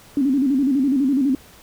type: tone with vibrato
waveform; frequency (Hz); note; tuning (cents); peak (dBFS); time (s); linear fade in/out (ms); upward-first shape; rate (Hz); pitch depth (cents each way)
sine; 271.2; C#4; -38; -15; 0.17-1.35; 2; square; 12; 95
effects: pink hiss -47 dBFS RMS until 1.62 s